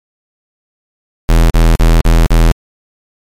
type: tone bursts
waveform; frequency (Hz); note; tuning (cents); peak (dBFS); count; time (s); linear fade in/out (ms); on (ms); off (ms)
square; 41.2; E1; 0; -5; 5; 1.29-2.516; 0; 210; 44
effects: MP3 96 kbps